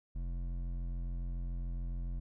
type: tone with hard clipping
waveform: sine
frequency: 43.54 Hz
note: F1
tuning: 5 cents flat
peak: -37 dBFS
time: 0.15-2.2 s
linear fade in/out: 10 ms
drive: 10 dB
effects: none